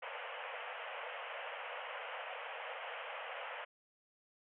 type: band-pass noise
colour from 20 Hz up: pink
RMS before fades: -45 dBFS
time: 0.02-3.65 s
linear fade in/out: 10 ms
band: 480 to 3100 Hz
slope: 96 dB/octave
effects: none